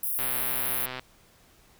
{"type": "high-pass noise", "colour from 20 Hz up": "white", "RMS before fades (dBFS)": -29, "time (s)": [0.03, 0.86], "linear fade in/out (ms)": 5, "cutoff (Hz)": 10000, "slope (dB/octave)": 96}
{"type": "click train", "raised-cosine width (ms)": 0.3, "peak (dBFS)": -19, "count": 104, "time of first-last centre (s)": [0.19, 0.995], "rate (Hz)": 128}
{"effects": ["pink hiss -59 dBFS RMS until 1.79 s"]}